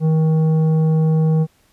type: tone with tanh clipping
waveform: triangle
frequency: 158.5 Hz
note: D#3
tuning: 32 cents sharp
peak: -14 dBFS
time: 0-1.47 s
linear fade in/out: 50 ms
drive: 13 dB
effects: pink hiss -58 dBFS RMS until 1.72 s + resampled to 32000 Hz